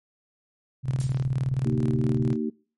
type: tone with tremolo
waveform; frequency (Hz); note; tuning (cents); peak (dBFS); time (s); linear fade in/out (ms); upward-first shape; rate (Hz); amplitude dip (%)
sine; 130.81; C3; 0; -20; 0.83-2.37; 50; square; 19; 65
type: noise with exponential decay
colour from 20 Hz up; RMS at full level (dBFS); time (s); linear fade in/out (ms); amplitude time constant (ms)
blue; -35; 1-1.35; 2; 74
type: harmonic tone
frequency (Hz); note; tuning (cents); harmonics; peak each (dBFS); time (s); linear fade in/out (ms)
76.7; D#2; -24; 3 / 4 / 5; -26 / -31 / -32; 1.65-2.5; 10
effects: noise-tail reverb RT60 0.4 s tail -24 dB re dry + MP3 48 kbps